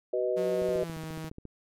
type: chord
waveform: sine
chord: B major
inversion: second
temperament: equal with one note detuned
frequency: 377.3 / 493.9 / 622.3 Hz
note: F#4 / B4 / D#5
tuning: +34 / 0 / 0 cents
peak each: -30 dBFS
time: 0.13-0.84 s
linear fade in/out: 5 ms
type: tone with pitch glide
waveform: sawtooth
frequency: 180.8 to 159.22 Hz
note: F#3 to D#3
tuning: -40 to +40 cents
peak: -32 dBFS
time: 0.36-1.3 s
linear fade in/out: 20 ms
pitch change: -220 cents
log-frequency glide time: 0.67-0.98 s
type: click train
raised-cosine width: 3 ms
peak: -29 dBFS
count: 13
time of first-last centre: 0.62-1.453 s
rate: 14.4 Hz
effects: MP3 96 kbps